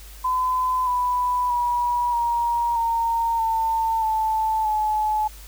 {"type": "tone with pitch steps", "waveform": "sine", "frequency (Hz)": [1015, 990.7, 966.9, 943.8, 921.1, 899.1, 877.5, 856.5], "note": ["B5", "B5", "B5", "A#5", "A#5", "A5", "A5", "A5"], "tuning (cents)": [47, 5, -37, 21, -21, 37, -5, -47], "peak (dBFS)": -19, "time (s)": [0.24, 5.28], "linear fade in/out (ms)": 10, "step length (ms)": 630, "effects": ["added 50 Hz sine -40 dBFS peak until 5.47 s", "white hiss -46 dBFS RMS until 5.47 s"]}